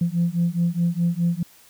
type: beating tone pair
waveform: sine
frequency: 169.2 / 174 Hz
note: E3 / F3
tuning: +45 / -6 cents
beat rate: 4.8 Hz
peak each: -21 / -21 dBFS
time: 0.01-1.43 s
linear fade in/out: 5 ms
effects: tanh soft clip ceiling -13 dBFS + white hiss -52 dBFS RMS until 1.69 s